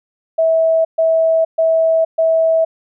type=tone bursts; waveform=sine; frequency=650 Hz; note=E5; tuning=24 cents flat; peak=-10 dBFS; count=4; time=0.38-2.65 s; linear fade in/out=10 ms; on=470 ms; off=130 ms; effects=none